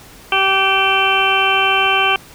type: harmonic tone with a mistuned harmonic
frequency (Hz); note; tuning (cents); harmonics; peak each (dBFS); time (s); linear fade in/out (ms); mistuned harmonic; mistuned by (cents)
386.8; G4; -23; 1 / 2 / 3 / 4 / 6 / 7 / 8; -23 / -19 / -19 / -21 / -19 / -19 / -19; 0.32-2.16; 2; 6; +19
effects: pink hiss -41 dBFS RMS until 2.34 s